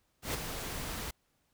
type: noise with ADSR envelope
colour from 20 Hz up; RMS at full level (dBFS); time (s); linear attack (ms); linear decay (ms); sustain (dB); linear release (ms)
pink; -32; 0.22-1.11; 120; 16; -7; 7
effects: pink hiss -75 dBFS RMS until 1.53 s